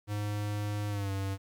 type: tone with pitch glide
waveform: square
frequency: 103.83 to 97.44 Hz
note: G#2 to G2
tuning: 0 to -10 cents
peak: -32 dBFS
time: 0.07-1.38 s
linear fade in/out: 50 ms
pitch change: -110 cents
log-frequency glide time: 0.89-1.11 s
effects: 11-bit